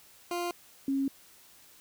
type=tone pair in turn; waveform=20% pulse / sine; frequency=349.2 / 272.8 Hz; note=F4 / C#4; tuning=0 / -28 cents; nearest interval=major third; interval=428 cents; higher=first; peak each=-26 dBFS; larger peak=neither; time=0.31-0.51 / 0.88-1.08 s; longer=neither; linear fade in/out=2 ms; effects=white hiss -57 dBFS RMS until 1.8 s